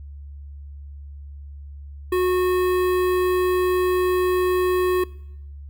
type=tone with notch filter; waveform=square; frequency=364.8 Hz; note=F#4; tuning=24 cents flat; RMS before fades=-20 dBFS; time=2.12-5.04 s; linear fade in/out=5 ms; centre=5900 Hz; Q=0.53; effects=noise-tail reverb RT60 0.9 s tail -23 dB re dry + added 71 Hz sine -35 dBFS peak until 5.69 s